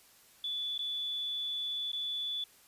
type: tone with dropouts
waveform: sine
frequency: 3458 Hz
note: A7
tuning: 31 cents flat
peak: -33 dBFS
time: 0.44-2.44 s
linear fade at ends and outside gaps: 2 ms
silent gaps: 0.779-0.791 / 1.918-1.931 s
effects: white hiss -61 dBFS RMS until 2.67 s + resampled to 32000 Hz